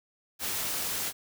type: noise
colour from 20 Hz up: white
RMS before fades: -32 dBFS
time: 0.39-1.13 s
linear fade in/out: 50 ms
effects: none